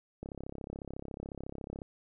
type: click train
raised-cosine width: 2 ms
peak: -27 dBFS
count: 55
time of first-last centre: 0.23-1.818 s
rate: 34 Hz
effects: none